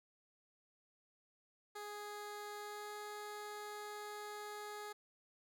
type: tone with pitch glide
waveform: 15% pulse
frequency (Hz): 415.3 to 417.9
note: G#4 to G#4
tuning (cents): 0 to +11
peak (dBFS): -39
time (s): 1.75-4.93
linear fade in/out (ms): 10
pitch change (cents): +11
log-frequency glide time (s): 2.57-2.92
effects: none